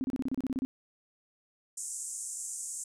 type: tone bursts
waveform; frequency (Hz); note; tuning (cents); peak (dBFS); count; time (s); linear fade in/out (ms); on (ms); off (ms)
sine; 261.6; C4; 0; -28; 11; 0.01-0.65; 0; 30; 31
type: band-pass noise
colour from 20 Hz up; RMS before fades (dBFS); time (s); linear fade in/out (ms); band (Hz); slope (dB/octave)
white; -39; 1.77-2.84; 5; 6800 to 9000; 48
effects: none